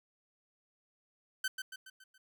sawtooth tone with echo, 1536 Hz, G6, 36 cents flat, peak -28 dBFS, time 1.44-1.48 s, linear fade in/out 5 ms, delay 140 ms, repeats 5, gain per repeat -6 dB, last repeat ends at 2.18 s, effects none

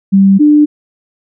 sine tone pair in turn, 195 / 297.8 Hz, G3 / D4, -9 / +24 cents, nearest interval perfect fifth, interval 733 cents, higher second, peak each -3 dBFS, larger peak neither, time 0.12-0.39 / 0.39-0.66 s, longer neither, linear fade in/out 20 ms, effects none

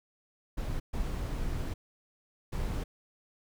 brown noise bursts at uneven times, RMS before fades -33 dBFS, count 3, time 0.57-0.8 / 0.93-1.74 / 2.52-2.84 s, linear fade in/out 10 ms, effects none

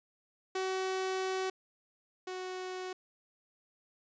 sawtooth tone pair in turn, 377.2 / 369.9 Hz, F#4 / F#4, +33 / 0 cents, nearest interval unison, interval 33 cents, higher first, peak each -28 / -34 dBFS, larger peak first, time 0.55-1.5 / 2.27-2.93 s, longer first, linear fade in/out 5 ms, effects resampled to 16000 Hz

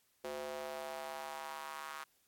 square tone with high-pass filter sweep, 73.42 Hz, D2, in tune, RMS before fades -44 dBFS, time 0.24-2.04 s, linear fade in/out 5 ms, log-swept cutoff 460 to 1200 Hz, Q 2.6, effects white hiss -74 dBFS RMS until 2.27 s + AAC 64 kbps

